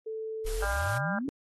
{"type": "tone", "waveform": "sine", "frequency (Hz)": 440.5, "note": "A4", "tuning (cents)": 2, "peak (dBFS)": -33, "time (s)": [0.06, 0.65], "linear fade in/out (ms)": 10}
{"type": "exponential sweep", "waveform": "sine", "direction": "up", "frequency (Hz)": [30.34, 295.3], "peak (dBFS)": -30, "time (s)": [0.45, 1.29], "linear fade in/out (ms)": 0}
{"type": "noise", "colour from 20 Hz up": "white", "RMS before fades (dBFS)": -42, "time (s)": [0.46, 0.98], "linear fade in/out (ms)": 5}
{"type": "harmonic tone", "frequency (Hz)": 199.9, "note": "G3", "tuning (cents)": 34, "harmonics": [3, 4, 5, 6, 7, 8], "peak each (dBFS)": [-37, -37, -41, -41, -36, -35], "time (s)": [0.62, 1.19], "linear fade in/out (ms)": 5}
{"effects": ["AAC 32 kbps"]}